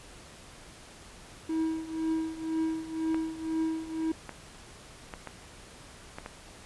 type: tone with tremolo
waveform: triangle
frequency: 321 Hz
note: E4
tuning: 46 cents flat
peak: -23 dBFS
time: 1.49-4.12 s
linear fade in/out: 5 ms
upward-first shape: triangle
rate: 2 Hz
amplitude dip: 85%
type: clicks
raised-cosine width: 0.5 ms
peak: -23 dBFS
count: 6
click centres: 3.145 / 4.293 / 5.138 / 5.273 / 6.185 / 6.261 s
effects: pink hiss -50 dBFS RMS until 6.65 s + resampled to 24000 Hz